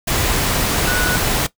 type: tone in noise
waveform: sine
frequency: 1473 Hz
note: F#6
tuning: 8 cents flat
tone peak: -19 dBFS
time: 0.87-1.17 s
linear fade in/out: 10 ms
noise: pink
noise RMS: -18 dBFS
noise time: 0.07-1.47 s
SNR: -4 dB
effects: noise-tail reverb RT60 0.1 s tail -17 dB re dry